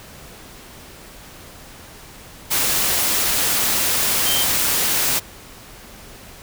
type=tone in noise; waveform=sine; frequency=3136 Hz; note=G7; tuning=in tune; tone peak=-22 dBFS; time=4.25-4.45 s; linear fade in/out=20 ms; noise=white; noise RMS=-19 dBFS; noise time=2.5-5.2 s; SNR=-6 dB; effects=pink hiss -41 dBFS RMS until 6.42 s

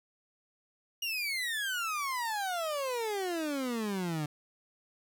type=exponential sweep; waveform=30% pulse; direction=down; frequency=2878 to 145.9 Hz; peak=-29 dBFS; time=1.02-4.26 s; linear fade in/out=5 ms; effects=none

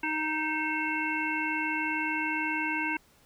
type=harmonic tone with a mistuned harmonic; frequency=311.1 Hz; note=D#4; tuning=in tune; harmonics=1 / 3 / 5 / 7 / 9; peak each=-34 / -34 / -34 / -34 / -34 dBFS; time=0.03-2.97 s; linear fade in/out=5 ms; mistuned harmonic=9; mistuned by=-72 cents; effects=pink hiss -62 dBFS RMS until 3.25 s

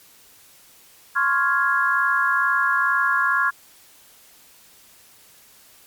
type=chord; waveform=sine; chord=Db major seventh; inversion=third; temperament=equal; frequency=1046.5 / 1108.7 / 1396.9 / 1661.2 Hz; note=C6 / Db6 / F6 / Ab6; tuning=0 / 0 / 0 / 0 cents; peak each=-25 / -24 / -21 / -21 dBFS; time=1.15-3.51 s; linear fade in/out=20 ms; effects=white hiss -51 dBFS RMS until 5.86 s + MP3 96 kbps

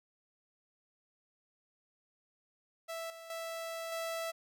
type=tone with level steps; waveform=sawtooth; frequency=659.3 Hz; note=E5; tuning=in tune; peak=-35 / -44 / -35 / -32 dBFS; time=2.88-4.32 s; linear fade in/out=20 ms; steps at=3.1 / 3.3 / 3.92 s; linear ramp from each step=2 ms; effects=none

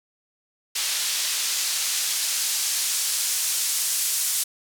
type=noise with band-pass filter sweep; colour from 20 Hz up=white; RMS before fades=-25 dBFS; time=0.75-4.44 s; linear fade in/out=10 ms; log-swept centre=4500 to 8100 Hz; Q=0.77; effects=none

